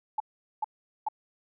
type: tone bursts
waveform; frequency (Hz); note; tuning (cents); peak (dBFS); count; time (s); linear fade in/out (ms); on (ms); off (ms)
sine; 861; A5; -38; -25; 3; 0.18-1.086; 5; 22; 420
effects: none